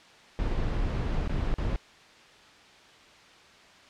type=noise with dropouts; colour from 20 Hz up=brown; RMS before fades=-28 dBFS; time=0.39-1.76 s; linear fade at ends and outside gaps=0 ms; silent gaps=1.276-1.295 / 1.54-1.583 s; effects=white hiss -53 dBFS RMS until 3.89 s + low-pass 4000 Hz 12 dB/octave